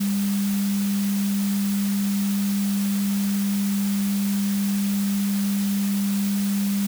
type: tone in noise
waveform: sine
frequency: 200 Hz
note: G3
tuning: 35 cents sharp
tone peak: -20 dBFS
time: 0-6.87 s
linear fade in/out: 10 ms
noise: white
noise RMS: -34 dBFS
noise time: 0-6.87 s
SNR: +11 dB
effects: none